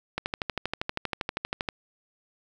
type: click train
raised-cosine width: 0.3 ms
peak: -12 dBFS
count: 20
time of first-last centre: 0.18-1.688 s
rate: 12.6 Hz
effects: 9-bit